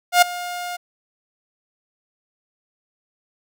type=tone with ADSR envelope; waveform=sawtooth; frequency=710 Hz; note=F5; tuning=28 cents sharp; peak=-4 dBFS; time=0.12-0.77 s; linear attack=100 ms; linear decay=8 ms; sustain=-19 dB; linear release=14 ms; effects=none